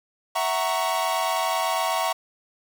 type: chord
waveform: 45% pulse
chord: F# dominant seventh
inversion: third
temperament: equal with one note detuned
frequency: 659.3 / 747.3 / 932.3 / 1108.7 Hz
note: E5 / F#5 / A#5 / C#6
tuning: 0 / +17 / 0 / 0 cents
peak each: -28 dBFS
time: 0.35-2.13 s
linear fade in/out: 10 ms
effects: 9-bit